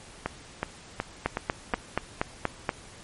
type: two click trains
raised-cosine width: 0.5 ms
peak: -12 / -9 dBFS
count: 5 / 7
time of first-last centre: 0.26-1.741 / 1.26-2.692 s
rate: 2.7 / 4.19 Hz
effects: pink hiss -48 dBFS RMS until 3.03 s + MP3 48 kbps